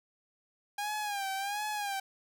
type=tone with vibrato; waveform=sawtooth; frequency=810 Hz; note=G#5; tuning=43 cents flat; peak=-29 dBFS; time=0.78-2 s; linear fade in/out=5 ms; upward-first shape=sine; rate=1.4 Hz; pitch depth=83 cents each way; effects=none